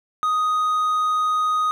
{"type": "tone", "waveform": "triangle", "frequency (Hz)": 1247, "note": "D#6", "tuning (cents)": 3, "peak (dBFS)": -16, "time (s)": [0.23, 1.71], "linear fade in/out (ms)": 0, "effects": []}